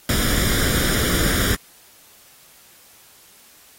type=noise with comb filter; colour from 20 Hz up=pink; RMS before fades=-20 dBFS; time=0.09-1.55 s; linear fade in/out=2 ms; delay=0.57 ms; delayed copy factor=+0.7; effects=white hiss -50 dBFS RMS until 3.78 s + AAC 48 kbps